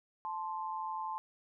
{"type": "tone pair together", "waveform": "sine", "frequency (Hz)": [874.4, 1046.5], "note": ["A5", "C6"], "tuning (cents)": [-11, 0], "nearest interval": "minor third", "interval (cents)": 311, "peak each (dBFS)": [-38, -39], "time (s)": [0.25, 1.18], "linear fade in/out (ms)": 0, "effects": []}